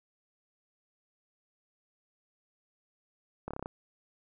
slowing click train, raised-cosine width 1 ms, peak -23 dBFS, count 7, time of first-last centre 3.48-3.659 s, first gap 27 ms, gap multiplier 1.04, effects none

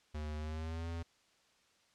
square tone with pitch glide, 75.9 to 83.73 Hz, D#2 to E2, -42 to +28 cents, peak -39 dBFS, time 0.14-1.03 s, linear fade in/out 10 ms, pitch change +170 cents, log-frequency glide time 0.37-0.88 s, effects white hiss -70 dBFS RMS until 1.94 s + low-pass 6000 Hz 12 dB/octave

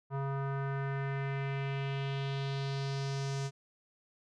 square tone with low-pass filter sweep, 137.5 Hz, C#3, 14 cents flat, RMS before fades -35 dBFS, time 0.1-3.51 s, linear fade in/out 50 ms, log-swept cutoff 1100 to 6700 Hz, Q 2.3, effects none

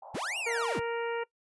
pink band-pass noise, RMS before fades -47 dBFS, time 0.02-0.65 s, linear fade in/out 5 ms, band 650 to 930 Hz, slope 48 dB/octave
45% pulse linear two-way sweep, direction up then down, 55.2 to 2886 to 55.2 Hz, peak -32 dBFS, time 0.14-0.8 s, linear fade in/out 10 ms, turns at 0.38 s
harmonic tone, 466.2 Hz, A#4, in tune, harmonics 1 / 2 / 3 / 4 / 5 / 6, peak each -31 / -37 / -41 / -43 / -45 / -47 dBFS, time 0.46-1.24 s, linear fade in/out 10 ms
effects noise-tail reverb RT60 0.1 s tail -21 dB re dry + resampled to 24000 Hz

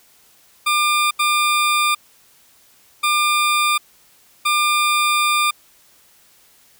20% pulse tone bursts at uneven times, 1200 Hz, D6, 37 cents sharp, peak -10 dBFS, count 4, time 0.66-1.11 / 1.19-1.95 / 3.03-3.78 / 4.45-5.51 s, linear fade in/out 10 ms, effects white hiss -53 dBFS RMS until 6.79 s

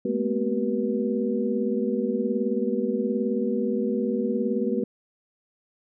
sine tone cluster, 211 / 229.6 / 248.6 / 381.4 / 482.4 Hz, G#3 / A#3 / B3 / G4 / B4, +28 / -26 / +12 / -47 / -41 cents, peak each -29 dBFS, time 0.05-4.84 s, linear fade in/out 5 ms, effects none

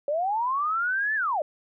sine linear two-way sweep, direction up then down, 556 to 1778 to 556 Hz, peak -23 dBFS, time 0.08-1.42 s, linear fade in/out 2 ms, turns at 1.15 s, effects none

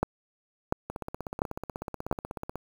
two click trains, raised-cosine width 1 ms, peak -10 / -20 dBFS, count 4 / 28, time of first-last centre 0.03-2.113 / 0.9-2.556 s, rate 1.44 / 16.3 Hz, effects 7-bit

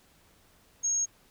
sine tone, 6540 Hz, G#8, 28 cents flat, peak -25 dBFS, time 0.83-1.06 s, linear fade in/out 20 ms, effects pink hiss -62 dBFS RMS until 1.3 s

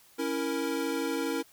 square chord, A# diminished, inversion first, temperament equal, 277.2 / 329.6 / 466.2 Hz, C#4 / E4 / A#4, 0 / 0 / 0 cents, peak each -34 dBFS, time 0.18-1.43 s, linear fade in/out 20 ms, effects white hiss -59 dBFS RMS until 1.52 s

